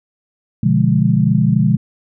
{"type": "chord", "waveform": "sine", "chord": "B diminished seventh", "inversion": "none", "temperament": "equal", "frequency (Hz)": [123.47, 146.83, 174.61, 207.7], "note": ["B2", "D3", "F3", "Ab3"], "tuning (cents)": [0, 0, 0, 0], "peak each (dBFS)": -16, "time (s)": [0.63, 1.77], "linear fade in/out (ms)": 5, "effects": []}